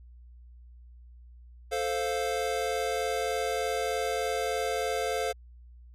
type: chord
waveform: square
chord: F major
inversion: first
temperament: equal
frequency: 440 / 523.3 / 698.5 Hz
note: A4 / C5 / F5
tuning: 0 / 0 / 0 cents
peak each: -33 dBFS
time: 1.71-5.33 s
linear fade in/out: 20 ms
effects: added 60 Hz sine -48 dBFS peak until 5.94 s + low-pass 12000 Hz 12 dB/octave